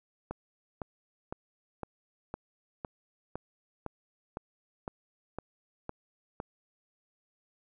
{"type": "click train", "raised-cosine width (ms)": 1, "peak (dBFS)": -22, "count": 13, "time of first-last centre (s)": [0.31, 6.401], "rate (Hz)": 1.97, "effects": []}